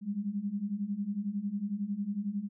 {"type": "beating tone pair", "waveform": "sine", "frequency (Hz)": [196, 207], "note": ["G3", "G#3"], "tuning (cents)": [0, -5], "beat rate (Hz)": 11, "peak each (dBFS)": [-36, -33], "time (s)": [0.01, 2.49], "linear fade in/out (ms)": 50, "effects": []}